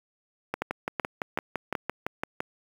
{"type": "two click trains", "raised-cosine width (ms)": 0.5, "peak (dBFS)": [-12, -13], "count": [4, 12], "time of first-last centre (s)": [[0.62, 1.752], [0.54, 2.404]], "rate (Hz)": [2.65, 5.9], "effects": ["high-pass 150 Hz 12 dB/octave", "7-bit"]}